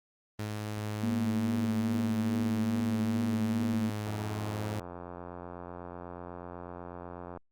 sawtooth tone, 105.9 Hz, G#2, 34 cents sharp, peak -29 dBFS, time 0.39-4.8 s, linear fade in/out 5 ms
sine tone with vibrato, 228.7 Hz, A#3, 33 cents flat, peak -28 dBFS, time 1.03-3.9 s, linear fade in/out 5 ms, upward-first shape triangle, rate 2.4 Hz, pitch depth 56 cents each way
click train, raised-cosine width 1 ms, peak -28 dBFS, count 292, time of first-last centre 4.07-7.373 s, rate 88.1 Hz
effects Opus 24 kbps

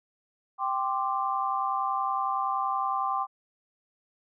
sine chord, G suspended fourth, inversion none, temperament just, 784 / 1045.3 / 1176 Hz, G5 / C6 / D6, 0 / -2 / +2 cents, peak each -30 dBFS, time 0.58-3.27 s, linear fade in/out 50 ms, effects none

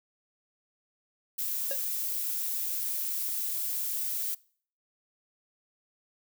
violet noise, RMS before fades -32 dBFS, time 1.38-4.35 s, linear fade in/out 10 ms
square tone with exponential decay, 553 Hz, C#5, 4 cents flat, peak -31 dBFS, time 1.71-1.81 s, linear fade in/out 1 ms, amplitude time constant 21 ms
effects noise-tail reverb RT60 0.5 s tail -23 dB re dry

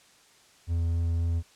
triangle tone with vibrato, 84 Hz, E2, 33 cents sharp, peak -22 dBFS, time 0.67-1.43 s, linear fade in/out 50 ms, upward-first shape triangle, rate 3.8 Hz, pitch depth 9 cents each way, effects white hiss -58 dBFS RMS until 1.55 s + low-pass 8000 Hz 12 dB/octave

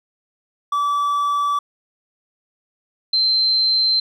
triangle / sine tone pair in turn, 1154 / 4112 Hz, D6 / C8, -31 / -31 cents, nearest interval octave + minor seventh, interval 2200 cents, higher second, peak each -15 / -14 dBFS, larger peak second, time 0.72-1.59 / 3.13-4 s, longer neither, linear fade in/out 5 ms, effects none

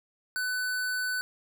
square tone, 1500 Hz, F#6, 23 cents sharp, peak -29 dBFS, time 0.36-1.21 s, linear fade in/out 0 ms, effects none

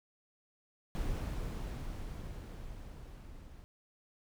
brown noise with level ramp, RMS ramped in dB -35 to -52 dBFS, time 0.95-3.64 s, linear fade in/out 0 ms, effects none

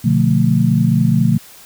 sine chord, B half-diminished seventh, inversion none, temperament just, 123.47 / 148.16 / 177.8 / 222.2 Hz, B2 / D3 / F3 / A3, 0 / +16 / +31 / +17 cents, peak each -16 dBFS, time 0.04-1.38 s, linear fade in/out 10 ms, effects white hiss -41 dBFS RMS until 1.65 s

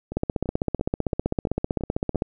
two click trains, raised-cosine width 2 ms, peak -19 / -9 dBFS, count 7 / 33, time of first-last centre 0.12-2.147 / 0.17-2.221 s, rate 2.96 / 15.6 Hz, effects none

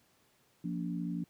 sine chord, Bb major, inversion second, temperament equal with one note detuned, 174.61 / 233.1 / 286.1 Hz, F3 / Bb3 / D4, 0 / 0 / -45 cents, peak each -35 / -40 / -39 dBFS, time 0.64-1.24 s, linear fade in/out 5 ms, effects pink hiss -69 dBFS RMS until 1.29 s + high-pass 100 Hz 12 dB/octave

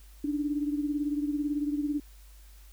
sine beating tone pair, 290 / 308 Hz, D4 / D#4, -22 / -17 cents, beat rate 18 Hz, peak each -28 / -34 dBFS, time 0.24-2 s, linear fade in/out 5 ms, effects added 50 Hz sine -49 dBFS peak until 2.72 s + white hiss -60 dBFS RMS until 2.72 s

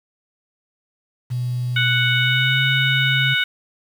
sine tone with pitch glide, 123.47 to 134.64 Hz, B2 to C3, 0 to +50 cents, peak -20 dBFS, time 1.3-3.35 s, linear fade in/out 20 ms, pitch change +150 cents, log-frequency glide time 2.09-2.62 s
harmonic tone, 740 Hz, F#5, in tune, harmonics 2 / 3 / 4 / 5, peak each -20 / -22 / -23 / -24 dBFS, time 1.76-3.44 s, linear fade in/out 5 ms
effects 7-bit

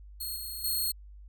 5% pulse tone with level steps, 4282 Hz, C8, 39 cents sharp, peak -27 / -30 / -21 dBFS, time 0.2-0.92 s, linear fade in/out 10 ms, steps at 0.36 / 0.64 s, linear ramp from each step 5 ms, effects added 50 Hz sine -46 dBFS peak until 1.28 s

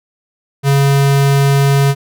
square tone, 139.2 Hz, C#3, 8 cents sharp, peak -9 dBFS, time 0.63-1.95 s, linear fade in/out 50 ms, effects none

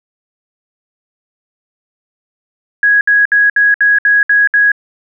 sine tone bursts, 1661.2 Hz, G#6, in tune, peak -6 dBFS, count 8, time 2.83-4.718 s, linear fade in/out 2 ms, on 180 ms, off 64 ms, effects none

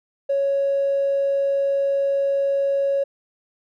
triangle tone with tanh clipping, 554.4 Hz, C#5, in tune, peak -17 dBFS, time 0.29-3.04 s, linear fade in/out 10 ms, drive 1 dB, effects none

